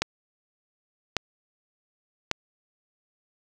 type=click train; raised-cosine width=0.2 ms; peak=-6 dBFS; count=3; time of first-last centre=0.02-2.314 s; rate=0.872 Hz; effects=none